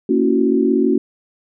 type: chord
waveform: sine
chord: F# dominant seventh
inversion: first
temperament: just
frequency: 231.2 / 277.5 / 333 / 370 Hz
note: A#3 / C#4 / E4 / F#4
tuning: -14 / +2 / +18 / 0 cents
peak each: -18 / -17 / -21 / -17 dBFS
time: 0.09-0.98 s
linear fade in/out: 5 ms
effects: none